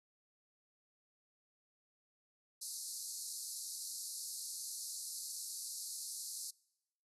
white band-pass noise, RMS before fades -45 dBFS, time 2.61-6.51 s, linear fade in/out 10 ms, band 4100 to 12000 Hz, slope 96 dB/octave, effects noise-tail reverb RT60 0.9 s tail -25 dB re dry

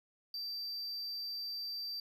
triangle tone, 4673 Hz, D8, 9 cents flat, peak -37 dBFS, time 0.34-2 s, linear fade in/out 2 ms, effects none

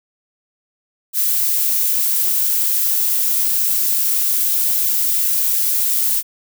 violet noise, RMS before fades -17 dBFS, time 1.13-6.23 s, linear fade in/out 50 ms, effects none

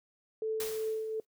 sine tone with tremolo, 439.2 Hz, A4, 3 cents flat, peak -29 dBFS, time 0.42-1.2 s, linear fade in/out 2 ms, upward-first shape triangle, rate 2.7 Hz, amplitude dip 45%
white noise with exponential decay, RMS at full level -37 dBFS, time 0.6-1.25 s, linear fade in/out 2 ms, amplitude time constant 140 ms
effects noise-tail reverb RT60 0.1 s tail -24 dB re dry

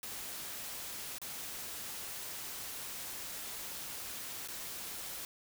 white noise with dropouts, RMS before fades -43 dBFS, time 0.03-5.25 s, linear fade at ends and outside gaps 1 ms, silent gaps 1.184-1.216 / 4.476-4.485 s, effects none

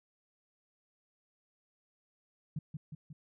sine tone with echo, 152.2 Hz, D#3, 38 cents flat, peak -33 dBFS, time 2.56-2.59 s, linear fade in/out 5 ms, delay 180 ms, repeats 3, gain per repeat -4 dB, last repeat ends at 3.13 s, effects none

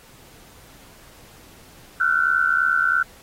sine tone cluster, 1372 / 1461 / 1524 Hz, F6 / F#6 / G6, -31 / -22 / -49 cents, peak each -21 dBFS, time 2-3.03 s, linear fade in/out 5 ms, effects pink hiss -49 dBFS RMS until 3.22 s + AAC 48 kbps

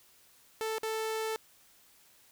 sawtooth tone with dropouts, 440.9 Hz, A4, 4 cents sharp, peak -28 dBFS, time 0.61-1.36 s, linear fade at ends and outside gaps 0 ms, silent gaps 0.783-0.832 s, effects white hiss -62 dBFS RMS until 2.31 s

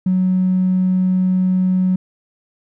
triangle tone with tanh clipping, 185 Hz, F#3, in tune, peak -12 dBFS, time 0.06-1.96 s, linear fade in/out 5 ms, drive 1 dB, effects none

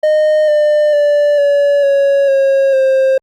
triangle tone with pitch steps, 614 / 599.3 / 584.9 / 570.9 / 557.2 / 543.9 / 530.8 Hz, D#5 / D5 / D5 / D5 / C#5 / C#5 / C5, -23 / +35 / -7 / -49 / +9 / -33 / +25 cents, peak -6 dBFS, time 0.03-3.18 s, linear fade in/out 5 ms, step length 450 ms, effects Opus 32 kbps

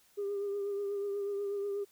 sine tone with vibrato, 402.7 Hz, G4, 47 cents sharp, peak -31 dBFS, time 0.17-1.85 s, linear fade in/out 20 ms, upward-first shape triangle, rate 8.2 Hz, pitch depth 36 cents each way, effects tanh soft clip ceiling -29 dBFS + white hiss -66 dBFS RMS until 1.91 s

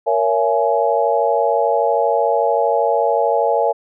sine chord, A# half-diminished seventh, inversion none, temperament just, 466.2 / 559.4 / 671.3 / 839.1 Hz, A#4 / C#5 / E5 / G#5, 0 / +16 / +31 / +18 cents, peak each -19 dBFS, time 0.06-3.73 s, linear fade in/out 20 ms, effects none

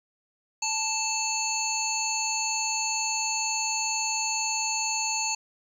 harmonic tone with a mistuned harmonic, 880 Hz, A5, in tune, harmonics 1 / 3 / 5 / 7 / 8, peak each -32 / -32 / -32 / -32 / -32 dBFS, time 0.62-5.35 s, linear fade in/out 5 ms, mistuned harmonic 7, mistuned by +71 cents, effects 9-bit

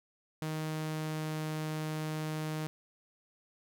sawtooth tone with pitch glide, 156.4 to 155.41 Hz, D#3 to D#3, +9 to -2 cents, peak -30 dBFS, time 0.42-2.67 s, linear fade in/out 0 ms, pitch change -11 cents, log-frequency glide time 0.55-1.51 s, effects none

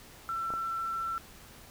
sine tone, 1343 Hz, E6, 32 cents sharp, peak -31 dBFS, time 0.29-1.18 s, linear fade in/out 0 ms
clicks, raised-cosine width 1 ms, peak -27 dBFS, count 2, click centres 0.504 / 0.538 s
effects pink hiss -52 dBFS RMS until 1.7 s

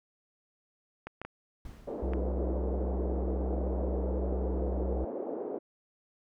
clicks, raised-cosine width 0.5 ms, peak -24 dBFS, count 4, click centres 1.07 / 1.216 / 1.25 / 2.135 s
brown noise with exponential decay, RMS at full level -43 dBFS, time 1.65-2.71 s, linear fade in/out 2 ms, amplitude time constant 230 ms
white band-pass noise, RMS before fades -37 dBFS, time 1.87-5.59 s, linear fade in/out 10 ms, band 280 to 550 Hz, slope 24 dB/octave
harmonic tone, 64 Hz, C2, 38 cents flat, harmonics 1 / 3 / 5 / 7 / 8, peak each -30 / -40 / -44 / -47 / -48 dBFS, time 2.02-5.05 s, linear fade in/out 10 ms
effects none

